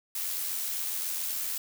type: noise with amplitude modulation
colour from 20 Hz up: blue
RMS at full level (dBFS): -31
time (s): 0.15-1.58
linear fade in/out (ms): 5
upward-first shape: sine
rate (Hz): 87.5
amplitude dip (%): 35
effects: none